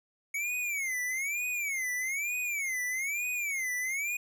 square tone with vibrato, 2217 Hz, C#7, in tune, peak -31 dBFS, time 0.34-4.17 s, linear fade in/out 5 ms, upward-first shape sine, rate 1.1 Hz, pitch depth 200 cents each way, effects none

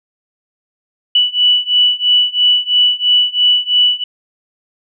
sine beating tone pair, 2958 / 2961 Hz, F#7 / F#7, -1 / +1 cents, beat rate 3 Hz, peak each -13 / -12 dBFS, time 1.15-4.04 s, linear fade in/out 5 ms, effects none

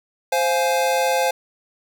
square chord, F minor, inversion second, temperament equal with one note detuned, 523.3 / 698.5 / 837.8 Hz, C5 / F5 / Ab5, 0 / 0 / +15 cents, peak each -21 / -24 / -23 dBFS, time 0.32-1.31 s, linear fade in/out 5 ms, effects none

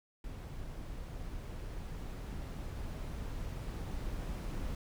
brown noise with level ramp, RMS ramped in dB -44 to -38 dBFS, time 0.24-4.75 s, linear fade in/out 2 ms, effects none

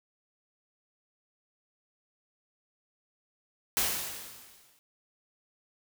white noise with exponential decay, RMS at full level -26 dBFS, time 3.77-4.79 s, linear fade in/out 0 ms, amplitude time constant 220 ms, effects none

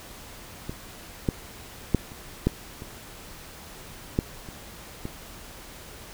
clicks, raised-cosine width 3 ms, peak -19 / -9 / -6 / -29 / -7 / -26 / -8 / -27 / -18 dBFS, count 9, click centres 0.695 / 1.288 / 1.947 / 2.119 / 2.47 / 2.821 / 4.189 / 4.488 / 5.054 s, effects pink hiss -44 dBFS RMS until 6.13 s

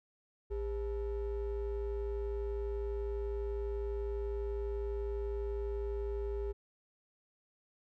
triangle ring-modulated tone, 230 Hz, A#3, 23 cents flat, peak -29 dBFS, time 0.5-6.53 s, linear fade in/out 20 ms, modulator 174 Hz, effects none

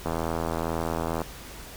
click train, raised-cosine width 1 ms, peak -14 dBFS, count 96, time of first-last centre 0.06-1.217 s, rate 82.1 Hz, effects added 50 Hz sine -46 dBFS peak until 1.76 s + pink hiss -43 dBFS RMS until 1.76 s

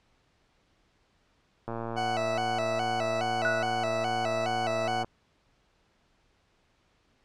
click train, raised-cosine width 1 ms, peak -21 dBFS, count 388, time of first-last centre 1.68-5.045 s, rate 115 Hz
40% pulse tone with vibrato, 698 Hz, F5, 1 cent flat, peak -27 dBFS, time 1.96-5.04 s, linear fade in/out 20 ms, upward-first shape square, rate 2.4 Hz, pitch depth 110 cents each way
sine tone with exponential decay, 1468 Hz, F#6, 14 cents flat, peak -23 dBFS, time 3.45-3.96 s, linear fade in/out 0 ms, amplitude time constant 110 ms
effects pink hiss -68 dBFS RMS until 7.24 s + low-pass 5000 Hz 12 dB/octave

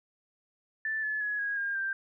sine tone with pitch steps, 1760 / 1721.8 / 1684.4 / 1647.8 / 1612.1 / 1577.1 Hz, A6 / A6 / G#6 / G#6 / G6 / G6, 0 / -38 / +24 / -14 / +48 / +10 cents, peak -29 dBFS, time 0.85-1.93 s, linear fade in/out 2 ms, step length 180 ms, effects none

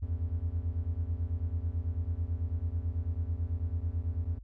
triangle beating tone pair, 79.6 / 88.7 Hz, D#2 / F2, +40 / +27 cents, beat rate 9.1 Hz, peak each -31 dBFS, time 0.02-4.39 s, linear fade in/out 10 ms, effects added 50 Hz sine -46 dBFS peak until 4.43 s

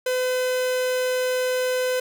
45% pulse tone, 507 Hz, B4, 45 cents sharp, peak -21 dBFS, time 0.06-2 s, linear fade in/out 5 ms, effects none

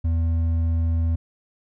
triangle tone with hard clipping, 82.5 Hz, E2, 2 cents sharp, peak -20 dBFS, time 0.04-1.16 s, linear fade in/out 10 ms, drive 8 dB, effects none

